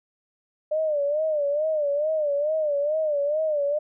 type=tone with vibrato; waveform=sine; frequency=599 Hz; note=D5; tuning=34 cents sharp; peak=-21 dBFS; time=0.71-3.79 s; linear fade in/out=10 ms; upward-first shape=sine; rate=2.3 Hz; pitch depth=100 cents each way; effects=none